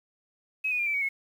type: tone with pitch steps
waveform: sine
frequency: 2552 / 2474 / 2398 / 2324 / 2253 / 2183 Hz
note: D#7 / D#7 / D7 / D7 / C#7 / C#7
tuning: +43 / -10 / +36 / -19 / +28 / -27 cents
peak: -25 dBFS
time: 0.64-1.09 s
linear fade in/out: 10 ms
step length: 75 ms
effects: 9-bit